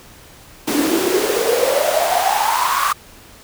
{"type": "noise with high-pass filter sweep", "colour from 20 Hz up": "pink", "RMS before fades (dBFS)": -17, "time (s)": [0.67, 2.93], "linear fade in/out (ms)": 10, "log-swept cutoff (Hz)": [270, 1200], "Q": 9.5, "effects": ["pink hiss -43 dBFS RMS until 3.43 s"]}